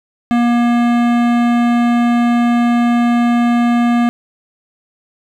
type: tone with hard clipping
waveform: sine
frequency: 238.3 Hz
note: A#3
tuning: 38 cents sharp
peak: -12 dBFS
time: 0.31-4.09 s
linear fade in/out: 0 ms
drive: 17 dB
effects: none